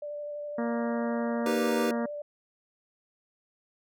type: tone with vibrato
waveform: sine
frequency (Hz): 588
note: D5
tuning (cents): +2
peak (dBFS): -34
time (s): 0.02-2.22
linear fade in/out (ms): 5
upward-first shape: square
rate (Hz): 12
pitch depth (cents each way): 9
type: harmonic tone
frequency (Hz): 234.1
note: A#3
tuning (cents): +8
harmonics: 1 / 2 / 3 / 4 / 5 / 6 / 7 / 8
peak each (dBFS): -29 / -35 / -39 / -41 / -43 / -45 / -46 / -47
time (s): 0.58-2.06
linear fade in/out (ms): 5
type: chord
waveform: square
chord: Eb augmented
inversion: none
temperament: equal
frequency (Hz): 311.1 / 392 / 493.9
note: Eb4 / G4 / B4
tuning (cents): 0 / 0 / 0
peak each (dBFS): -34 / -32 / -32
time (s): 1.46-1.91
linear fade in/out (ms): 2
effects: none